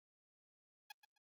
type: tone with echo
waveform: 10% pulse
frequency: 835 Hz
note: G#5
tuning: 9 cents sharp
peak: -40 dBFS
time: 0.9-0.92 s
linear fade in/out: 5 ms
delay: 130 ms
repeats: 2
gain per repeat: -13 dB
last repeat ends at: 1.18 s
effects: Opus 32 kbps